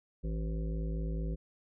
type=harmonic tone with a mistuned harmonic; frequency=54.2 Hz; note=A1; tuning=25 cents flat; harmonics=1 / 3 / 5 / 7 / 9 / 10; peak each=-33 / -38 / -47 / -47 / -50 / -53 dBFS; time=0.23-1.36 s; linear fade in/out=20 ms; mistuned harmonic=10; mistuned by=-31 cents; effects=none